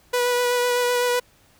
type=tone with vibrato; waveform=sawtooth; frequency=490 Hz; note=B4; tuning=14 cents flat; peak=-15 dBFS; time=0.13-1.2 s; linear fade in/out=10 ms; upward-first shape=sine; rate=7.9 Hz; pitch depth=15 cents each way; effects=pink hiss -57 dBFS RMS until 1.59 s